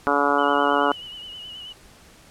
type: harmonic tone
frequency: 143.1 Hz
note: D3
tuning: 45 cents flat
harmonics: 2 / 3 / 4 / 5 / 6 / 7 / 8 / 9 / 10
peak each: -26 / -26 / -26 / -26 / -26 / -26 / -26 / -26 / -26 dBFS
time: 0.07-0.92 s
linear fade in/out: 0 ms
type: tone with vibrato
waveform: sine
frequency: 2949 Hz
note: F#7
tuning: 6 cents flat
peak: -35 dBFS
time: 0.38-1.73 s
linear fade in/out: 10 ms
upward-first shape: sine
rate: 9.4 Hz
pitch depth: 50 cents each way
effects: pink hiss -50 dBFS RMS until 2.3 s + low-pass 11000 Hz 12 dB/octave